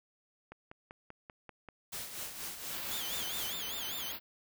click train, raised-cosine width 0.5 ms, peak -32 dBFS, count 7, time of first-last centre 0.52-1.687 s, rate 5.14 Hz
white noise with tremolo, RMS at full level -40 dBFS, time 1.92-3.54 s, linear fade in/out 10 ms, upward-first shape sine, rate 4.2 Hz, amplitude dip 55%
white band-stop noise, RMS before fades -41 dBFS, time 2.7-4.2 s, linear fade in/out 50 ms, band 5000 to 12000 Hz, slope 96 dB/octave
sawtooth tone with vibrato, 3304 Hz, G#7, 10 cents flat, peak -37 dBFS, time 2.91-4.12 s, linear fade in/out 5 ms, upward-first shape sine, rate 5 Hz, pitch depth 150 cents each way
effects none

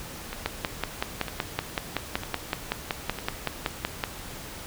two click trains, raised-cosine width 0.3 ms, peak -17 / -9 dBFS, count 4 / 20, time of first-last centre 0.33-3.187 / 0.46-4.038 s, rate 1.05 / 5.31 Hz, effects pink hiss -40 dBFS RMS until 4.66 s

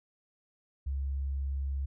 sine tone, 68.5 Hz, C#2, 20 cents flat, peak -30 dBFS, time 0.86-1.86 s, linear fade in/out 10 ms, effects none

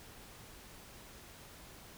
silence, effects pink hiss -54 dBFS RMS until 1.97 s

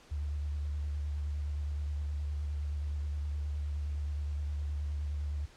sine tone with vibrato, 73.42 Hz, D2, in tune, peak -32 dBFS, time 0.11-5.46 s, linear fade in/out 10 ms, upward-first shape sine, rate 9.6 Hz, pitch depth 32 cents each way, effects pink hiss -58 dBFS RMS until 5.56 s + low-pass 7000 Hz 12 dB/octave

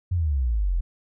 sine exponential sweep, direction down, 93.5 to 40.03 Hz, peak -20 dBFS, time 0.11-0.81 s, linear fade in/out 10 ms, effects none

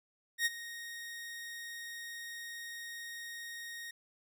sawtooth tone with ADSR envelope, 1864.7 Hz, A#6, in tune, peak -23 dBFS, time 0.38-3.91 s, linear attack 77 ms, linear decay 29 ms, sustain -16 dB, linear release 5 ms, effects none

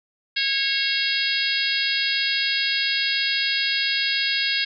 harmonic tone, 547 Hz, C#5, 23 cents flat, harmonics 3 / 4 / 5 / 6 / 7 / 8 / 9, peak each -28 / -28 / -28 / -28 / -28 / -28 / -28 dBFS, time 0.36-4.65 s, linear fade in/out 10 ms, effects none

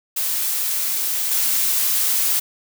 blue noise with level steps, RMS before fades -22 / -19 dBFS, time 0.16-2.4 s, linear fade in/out 10 ms, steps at 1.31 s, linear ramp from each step 10 ms, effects none

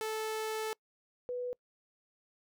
sawtooth / sine tone pair in turn, 437.1 / 493.5 Hz, A4 / B4, -11 / -1 cents, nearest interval major second, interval 210 cents, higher second, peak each -30 / -34 dBFS, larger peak first, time 0.01-0.73 / 1.29-1.53 s, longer first, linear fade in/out 0 ms, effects noise-tail reverb RT60 0.1 s tail -26 dB re dry

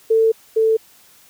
sine tone pair in turn, 447 / 443.7 Hz, A4 / A4, +27 / +14 cents, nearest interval unison, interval 13 cents, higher first, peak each -11 / -12 dBFS, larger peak first, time 0.1-0.32 / 0.56-0.77 s, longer first, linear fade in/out 10 ms, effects white hiss -50 dBFS RMS until 1.29 s

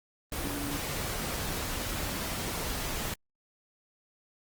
sine tone in noise, 285.9 Hz, D4, 46 cents flat, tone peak -36 dBFS, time 0.45-0.77 s, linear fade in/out 2 ms, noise pink, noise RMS -34 dBFS, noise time 0.32-3.14 s, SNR -5 dB, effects Opus 24 kbps

